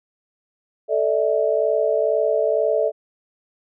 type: chord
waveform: sine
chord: A suspended fourth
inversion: none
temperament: equal with one note detuned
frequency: 440 / 587.3 / 649.4 Hz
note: A4 / D5 / E5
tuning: 0 / 0 / -26 cents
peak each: -21 dBFS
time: 0.88-2.92 s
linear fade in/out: 50 ms
effects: none